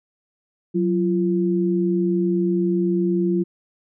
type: tone pair together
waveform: sine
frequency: 184.2 / 343.7 Hz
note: F#3 / F4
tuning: -7 / -28 cents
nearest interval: major seventh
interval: 1079 cents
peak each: -20 dBFS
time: 0.74-3.44 s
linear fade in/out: 20 ms
effects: none